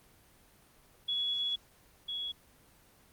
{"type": "tone pair in turn", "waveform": "sine", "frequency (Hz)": [3375, 3354], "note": ["G#7", "G#7"], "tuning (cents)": [27, 16], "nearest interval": "unison", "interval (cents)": 11, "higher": "first", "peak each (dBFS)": [-29, -34], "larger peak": "first", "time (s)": [[1.08, 1.56], [2.08, 2.32]], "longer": "first", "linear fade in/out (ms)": 10, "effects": ["pink hiss -62 dBFS RMS until 3.12 s", "Opus 24 kbps"]}